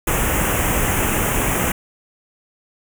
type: band-stop noise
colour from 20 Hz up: pink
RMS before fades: -19 dBFS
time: 0.07-1.72 s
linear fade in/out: 5 ms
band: 3000 to 6400 Hz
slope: 48 dB/octave
effects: none